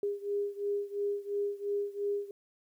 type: beating tone pair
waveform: sine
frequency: 405.1 / 408 Hz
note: G#4 / G#4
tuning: -43 / -31 cents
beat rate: 2.9 Hz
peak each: -33 / -35 dBFS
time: 0.03-2.31 s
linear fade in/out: 2 ms
effects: 11-bit